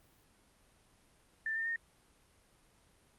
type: tone with pitch steps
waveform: sine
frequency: 1778 / 1808 / 1838.6 Hz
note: A6 / A6 / A#6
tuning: +18 / +47 / -24 cents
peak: -33 dBFS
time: 1.46-1.76 s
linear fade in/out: 2 ms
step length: 100 ms
effects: pink hiss -67 dBFS RMS until 3.18 s + Opus 32 kbps